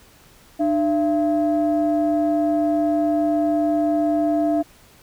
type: tone pair together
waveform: sine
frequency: 300.7 / 675 Hz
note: D4 / E5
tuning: +41 / +41 cents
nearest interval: octave + major second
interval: 1400 cents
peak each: -18 / -19 dBFS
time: 0.59-4.63 s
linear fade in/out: 20 ms
effects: tanh soft clip ceiling -11 dBFS + pink hiss -51 dBFS RMS until 5.02 s